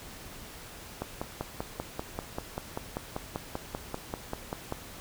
click train, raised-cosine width 1 ms, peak -18 dBFS, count 20, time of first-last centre 1.02-4.724 s, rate 5.13 Hz, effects pink hiss -46 dBFS RMS until 5 s

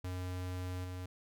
square tone with level steps, 91.1 Hz, F#2, 26 cents flat, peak -38 / -41 dBFS, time 0.04-1.06 s, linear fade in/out 5 ms, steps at 0.84 s, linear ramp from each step 5 ms, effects none

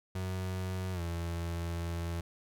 35% pulse tone with pitch glide, 92.9 to 84.7 Hz, F#2 to E2, +7 to +48 cents, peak -32 dBFS, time 0.15-2.21 s, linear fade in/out 5 ms, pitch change -159 cents, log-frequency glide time 0.93-1.01 s, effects none

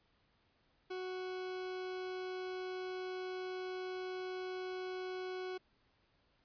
40% pulse tone, 370 Hz, F#4, in tune, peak -39 dBFS, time 0.9-5.58 s, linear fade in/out 10 ms, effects pink hiss -74 dBFS RMS until 6.44 s + resampled to 11025 Hz

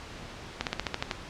slowing click train, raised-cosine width 0.2 ms, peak -10 dBFS, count 8, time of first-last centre 0.61-1.112 s, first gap 58 ms, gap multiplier 1.07, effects pink hiss -43 dBFS RMS until 1.29 s + low-pass 5000 Hz 12 dB/octave

